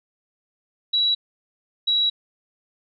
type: tone pair in turn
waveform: sine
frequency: 3907 / 3888 Hz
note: B7 / B7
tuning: -19 / -28 cents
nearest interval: unison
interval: 9 cents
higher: first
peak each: -17 dBFS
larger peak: neither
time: 0.93-1.15 / 1.87-2.1 s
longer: second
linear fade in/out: 10 ms
effects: none